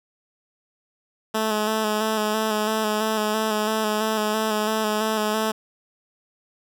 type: tone with vibrato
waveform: 10% pulse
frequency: 215.8 Hz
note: A3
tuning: 33 cents flat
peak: -13 dBFS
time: 1.34-5.52 s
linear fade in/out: 10 ms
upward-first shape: square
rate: 3 Hz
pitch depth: 25 cents each way
effects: none